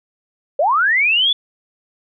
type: linear sweep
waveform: sine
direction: up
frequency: 527 to 3500 Hz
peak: -12 dBFS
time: 0.59-1.33 s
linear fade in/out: 5 ms
effects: none